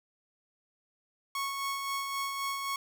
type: tone with tremolo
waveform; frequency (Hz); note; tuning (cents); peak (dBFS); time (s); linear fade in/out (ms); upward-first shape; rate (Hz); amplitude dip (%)
sawtooth; 1103; C#6; -9; -27; 1.35-2.76; 2; sine; 3.8; 35
effects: none